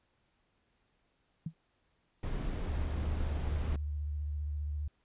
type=tone with exponential decay; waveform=sine; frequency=161.5 Hz; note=E3; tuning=35 cents flat; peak=-30 dBFS; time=1.46-1.54 s; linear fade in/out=5 ms; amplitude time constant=16 ms
type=noise; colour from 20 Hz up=brown; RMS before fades=-36 dBFS; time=2.23-3.76 s; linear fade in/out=2 ms
type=tone with vibrato; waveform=sine; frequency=74 Hz; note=D2; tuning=14 cents sharp; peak=-33 dBFS; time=2.67-4.88 s; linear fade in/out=5 ms; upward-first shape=sine; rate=15 Hz; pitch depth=44 cents each way
effects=pink hiss -75 dBFS RMS until 5.04 s + resampled to 8000 Hz